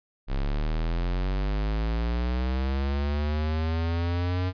square linear sweep, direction up, 32.7 to 92.5 Hz, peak -25 dBFS, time 0.27-4.53 s, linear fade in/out 50 ms, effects resampled to 11025 Hz

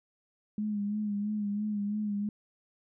sine tone with vibrato, 207.7 Hz, G#3, in tune, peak -29 dBFS, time 0.58-2.29 s, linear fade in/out 2 ms, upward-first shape sine, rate 3 Hz, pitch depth 44 cents each way, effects none

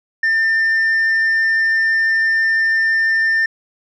sine tone, 1797 Hz, A6, 36 cents sharp, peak -10 dBFS, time 0.23-3.46 s, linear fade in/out 5 ms, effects tanh soft clip ceiling -12 dBFS

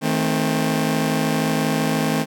sawtooth chord, A diminished, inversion second, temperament just, 158.4 / 220 / 264 Hz, Eb3 / A3 / C4, +31 / 0 / +16 cents, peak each -19 dBFS, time 0.01-2.26 s, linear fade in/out 50 ms, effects none

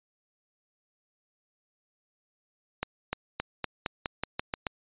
accelerating click train, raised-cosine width 0.3 ms, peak -13 dBFS, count 10, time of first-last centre 2.83-4.668 s, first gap 300 ms, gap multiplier 0.9, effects resampled to 8000 Hz

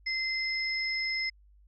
sine tone pair together, 2072 / 5170 Hz, C7 / E8, -17 / -34 cents, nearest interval octave + major third, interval 1583 cents, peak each -30 / -34 dBFS, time 0.06-1.3 s, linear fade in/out 10 ms, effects added 50 Hz sine -56 dBFS peak until 1.67 s

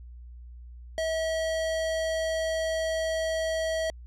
square tone, 644 Hz, E5, 41 cents flat, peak -27 dBFS, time 0.98-3.9 s, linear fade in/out 0 ms, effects added 60 Hz sine -42 dBFS peak until 4.06 s + low-pass 8000 Hz 12 dB/octave

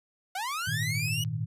sawtooth linear sweep, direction up, 714 to 2960 Hz, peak -27 dBFS, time 0.35-1.24 s, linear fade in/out 5 ms
clicks, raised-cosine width 0.2 ms, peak -36 dBFS, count 10, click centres 0.513 / 0.617 / 0.658 / 0.741 / 0.828 / 0.904 / 0.951 / 0.996 / 1.083 / 1.248 s
sine chord, Ab suspended second, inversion none, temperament equal with one note detuned, 103.29 / 116.54 / 155.56 Hz, Ab2 / Bb2 / Eb3, -9 / 0 / 0 cents, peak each -36 / -32 / -33 dBFS, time 0.67-1.46 s, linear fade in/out 10 ms
effects resampled to 32000 Hz

